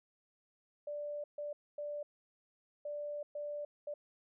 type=tone bursts at uneven times; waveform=sine; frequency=587.3 Hz; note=D5; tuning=in tune; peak=-38 dBFS; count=6; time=0.87-1.24 / 1.38-1.53 / 1.78-2.03 / 2.85-3.23 / 3.35-3.65 / 3.87-3.94 s; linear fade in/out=5 ms; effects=none